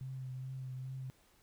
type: tone with vibrato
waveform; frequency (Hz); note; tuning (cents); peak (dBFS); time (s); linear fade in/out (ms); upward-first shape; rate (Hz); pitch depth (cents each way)
sine; 130.3; C3; -7; -40; 0.01-1.1; 0; triangle; 2.4; 30
effects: pink hiss -68 dBFS RMS until 1.42 s